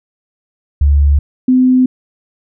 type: tone pair in turn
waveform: sine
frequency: 71.6 / 255.2 Hz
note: D2 / C4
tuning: -43 / -43 cents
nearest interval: octave + minor seventh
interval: 2200 cents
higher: second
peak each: -6 dBFS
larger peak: neither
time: 0.81-1.19 / 1.48-1.86 s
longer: neither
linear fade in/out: 5 ms
effects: none